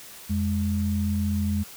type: tone pair together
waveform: sine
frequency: 86.67 / 206 Hz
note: F2 / G#3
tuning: -13 / -14 cents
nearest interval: octave + minor third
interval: 1499 cents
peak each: -25 dBFS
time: 0.29-1.64 s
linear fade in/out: 20 ms
effects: white hiss -44 dBFS RMS until 1.76 s